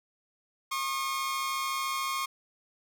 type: tone pair together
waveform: sawtooth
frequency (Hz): 1084.3 / 1218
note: C#6 / D#6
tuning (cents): -39 / -37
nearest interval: major second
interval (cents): 202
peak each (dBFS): -27 / -32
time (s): 0.71-2.26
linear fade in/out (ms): 10
effects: none

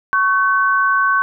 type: tone pair together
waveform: sine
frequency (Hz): 1108.7 / 1525.2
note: C#6 / G6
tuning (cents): 0 / -48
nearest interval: tritone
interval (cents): 552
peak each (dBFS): -15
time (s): 0.13-1.22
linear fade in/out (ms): 0
effects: none

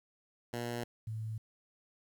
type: tone pair in turn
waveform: 10% pulse / sine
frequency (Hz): 119.2 / 110.12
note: A#2 / A2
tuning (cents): +39 / +2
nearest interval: minor second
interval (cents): 137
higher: first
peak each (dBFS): -28 / -36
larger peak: first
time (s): 0.53-0.84 / 1.07-1.38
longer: neither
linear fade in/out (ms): 5
effects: 11-bit

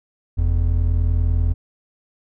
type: tone pair together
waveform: triangle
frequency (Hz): 45.11 / 85.3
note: F#1 / F2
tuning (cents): -43 / -40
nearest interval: major seventh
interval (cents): 1103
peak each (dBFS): -16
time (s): 0.37-1.54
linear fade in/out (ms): 20
effects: none

